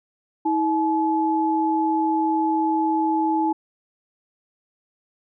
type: tone pair together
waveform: sine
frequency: 321 / 857 Hz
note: E4 / A5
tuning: -46 / -46 cents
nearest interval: octave + perfect fourth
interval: 1700 cents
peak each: -21 dBFS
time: 0.45-3.53 s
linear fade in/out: 10 ms
effects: none